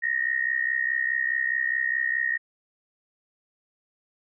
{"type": "tone with amplitude modulation", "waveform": "sine", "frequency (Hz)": 1862, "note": "A#6", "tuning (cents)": -2, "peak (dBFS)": -19, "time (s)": [0.02, 2.38], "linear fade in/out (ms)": 20, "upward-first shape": "sine", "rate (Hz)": 64.8, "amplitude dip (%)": 85, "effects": []}